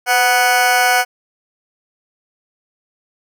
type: tone with amplitude modulation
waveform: 20% pulse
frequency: 740 Hz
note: F#5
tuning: in tune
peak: -3 dBFS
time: 0.06-1.05 s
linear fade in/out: 50 ms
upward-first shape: sine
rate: 235 Hz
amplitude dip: 75%
effects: none